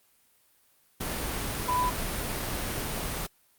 sine tone in noise, 996 Hz, B5, 14 cents sharp, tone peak -24 dBFS, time 1.68-1.9 s, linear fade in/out 10 ms, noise pink, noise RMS -32 dBFS, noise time 1-3.27 s, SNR +5 dB, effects white hiss -65 dBFS RMS until 3.58 s + Opus 32 kbps

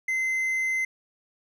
triangle tone, 2063 Hz, C7, 25 cents flat, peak -22 dBFS, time 0.08-0.85 s, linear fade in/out 5 ms, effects none

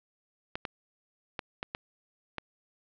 clicks, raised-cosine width 0.3 ms, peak -17 dBFS, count 6, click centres 0.555 / 0.652 / 1.392 / 1.629 / 1.749 / 2.383 s, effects low-pass 4000 Hz 12 dB/octave

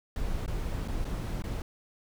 brown noise with dropouts, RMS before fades -32 dBFS, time 0.16-1.62 s, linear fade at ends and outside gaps 2 ms, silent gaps 0.462-0.478 / 0.878-0.882 / 1.046-1.051 / 1.422-1.439 s, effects none

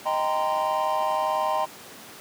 triangle chord, C minor seventh, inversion first, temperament equal with one note detuned, 622.3 / 784 / 932.3 / 1033.9 Hz, Eb5 / G5 / Bb5 / C6, 0 / 0 / 0 / -21 cents, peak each -26 dBFS, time 0.05-1.66 s, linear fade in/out 20 ms, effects pink hiss -43 dBFS RMS until 2.2 s + high-pass 200 Hz 12 dB/octave

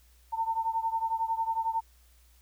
sine beating tone pair, 900 / 911 Hz, A5 / A#5, +39 / -40 cents, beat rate 11 Hz, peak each -29 / -32 dBFS, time 0.32-1.81 s, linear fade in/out 20 ms, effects added 60 Hz sine -58 dBFS peak until 2.41 s + white hiss -65 dBFS RMS until 2.41 s

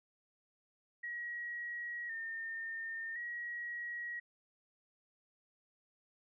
sine tone with vibrato, 1861 Hz, A#6, 3 cents flat, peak -39 dBFS, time 1.03-4.2 s, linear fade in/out 10 ms, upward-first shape square, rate 0.47 Hz, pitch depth 41 cents each way, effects none

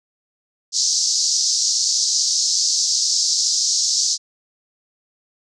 pink band-pass noise, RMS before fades -19 dBFS, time 0.72-4.18 s, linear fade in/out 50 ms, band 4600 to 6800 Hz, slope 48 dB/octave, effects none

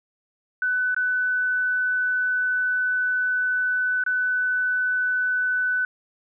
sine tone with dropouts, 1499 Hz, F#6, 22 cents sharp, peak -20 dBFS, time 0.62-5.85 s, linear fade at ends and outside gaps 2 ms, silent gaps 0.946-0.964 / 4.038-4.063 s, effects none

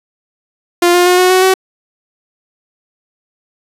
sawtooth tone with pitch steps, 349.2 / 354.7 / 360.3 / 365.9 / 371.7 / 377.5 Hz, F4 / F4 / F#4 / F#4 / F#4 / F#4, 0 / +27 / -46 / -19 / +8 / +35 cents, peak -3 dBFS, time 0.82-1.54 s, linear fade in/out 5 ms, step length 120 ms, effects resampled to 32000 Hz

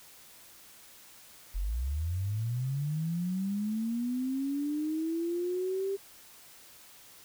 sine linear sweep, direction up, 41.2 to 396.3 Hz, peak -29 dBFS, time 1.54-5.97 s, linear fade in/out 20 ms, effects white hiss -54 dBFS RMS until 7.24 s

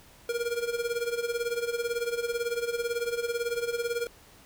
square tone with tremolo, 472.6 Hz, A#4, 24 cents sharp, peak -26 dBFS, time 0.29-4.07 s, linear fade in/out 2 ms, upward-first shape sine, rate 18 Hz, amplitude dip 75%, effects pink hiss -55 dBFS RMS until 4.45 s

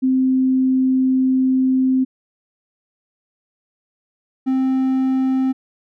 sine / triangle tone pair in turn, 260.3 / 262.4 Hz, C4 / C4, -9 / +5 cents, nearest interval unison, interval 14 cents, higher second, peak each -13 dBFS, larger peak neither, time 0.02-2.05 / 4.46-5.53 s, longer first, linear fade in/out 20 ms, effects none

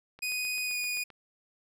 click train, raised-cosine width 0.3 ms, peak -34 dBFS, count 8, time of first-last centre 0.19-1.103 s, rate 7.67 Hz
sawtooth tone with pitch glide, 2489 to 2462 Hz, D#7 to D#7, 0 to -19 cents, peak -27 dBFS, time 0.22-1.04 s, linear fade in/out 10 ms, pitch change -19 cents, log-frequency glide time 0.63-0.77 s
effects none

